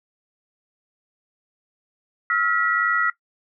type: tone cluster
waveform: sine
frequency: 1302 / 1404 / 1940 Hz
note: E6 / F6 / B6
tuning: -22 / +9 / -31 cents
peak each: -23 dBFS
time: 2.3-3.1 s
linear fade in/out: 2 ms
effects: noise-tail reverb RT60 0.1 s tail -18 dB re dry